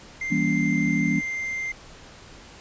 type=tone; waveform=triangle; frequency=2093 Hz; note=C7; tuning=in tune; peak=-25 dBFS; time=0.21-1.72 s; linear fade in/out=5 ms
type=chord; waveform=sine; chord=E diminished seventh; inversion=none; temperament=just; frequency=164.81 / 197.78 / 237.3 / 284.8 Hz; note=E3 / G3 / Bb3 / Db4; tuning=0 / +16 / +31 / +47 cents; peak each=-26 dBFS; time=0.3-1.21 s; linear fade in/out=20 ms
effects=pink hiss -46 dBFS RMS until 2.6 s + resampled to 16000 Hz